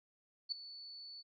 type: tone with ADSR envelope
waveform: sine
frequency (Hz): 4463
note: C#8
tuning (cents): +11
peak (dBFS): -32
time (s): 0.49-1.23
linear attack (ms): 30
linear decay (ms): 5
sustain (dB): -16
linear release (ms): 31
effects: none